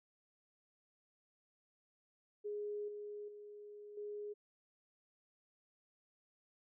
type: tone with level steps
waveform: sine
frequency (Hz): 415.3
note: G#4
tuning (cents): 0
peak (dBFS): -39 / -44 / -50 / -42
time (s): 2.44-4.34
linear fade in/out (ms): 20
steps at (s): 2.88 / 3.28 / 3.97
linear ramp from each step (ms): 5
effects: none